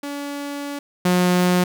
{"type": "tone pair in turn", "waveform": "sawtooth", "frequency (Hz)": [285.3, 179.73], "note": ["C#4", "F3"], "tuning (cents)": [50, 50], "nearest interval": "minor sixth", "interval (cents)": 800, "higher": "first", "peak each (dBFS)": [-23, -11], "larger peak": "second", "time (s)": [[0.03, 0.79], [1.05, 1.64]], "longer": "first", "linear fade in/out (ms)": 5, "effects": []}